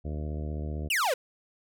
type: harmonic tone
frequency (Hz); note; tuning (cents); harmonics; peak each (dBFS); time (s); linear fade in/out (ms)
75.6; D#2; -49; 1 / 2 / 3 / 4 / 5 / 6 / 7 / 8 / 9; -32 / -38 / -42 / -44 / -46 / -48 / -49 / -50 / -51; 0.04-0.89; 20
type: exponential sweep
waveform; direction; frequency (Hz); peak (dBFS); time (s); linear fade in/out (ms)
45% pulse; down; 3061 to 465.3; -24; 0.9-1.14; 5
effects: none